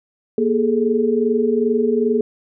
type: tone cluster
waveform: sine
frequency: 236.7 / 413.1 / 435.6 Hz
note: A#3 / G#4 / A4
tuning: +27 / -9 / -17 cents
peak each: -19 dBFS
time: 0.38-2.21 s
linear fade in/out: 2 ms
effects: none